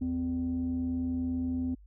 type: tone pair together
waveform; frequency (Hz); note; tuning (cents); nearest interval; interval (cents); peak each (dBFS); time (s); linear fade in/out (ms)
sine; 79.51 / 256.1; D#2 / C4; +38 / -37; octave + minor sixth; 2025; -35 / -28; 0.01-1.75; 10
effects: tanh soft clip ceiling -24 dBFS + added 50 Hz sine -51 dBFS peak until 1.86 s